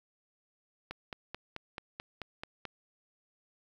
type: click train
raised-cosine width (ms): 0.3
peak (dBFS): -23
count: 9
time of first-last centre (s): 0.91-2.653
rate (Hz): 4.59
effects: 9-bit